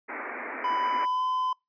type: band-pass noise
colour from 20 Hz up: white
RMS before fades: -36 dBFS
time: 0.08-1.06 s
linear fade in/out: 20 ms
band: 230 to 2300 Hz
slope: 96 dB/octave
type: tone with pitch glide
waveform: triangle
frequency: 995 to 1017.7 Hz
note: B5 to C6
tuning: +13 to -48 cents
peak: -23 dBFS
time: 0.64-1.53 s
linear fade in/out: 5 ms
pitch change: +39 cents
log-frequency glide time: 1-1.23 s
effects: noise-tail reverb RT60 0.2 s tail -26 dB re dry + resampled to 11025 Hz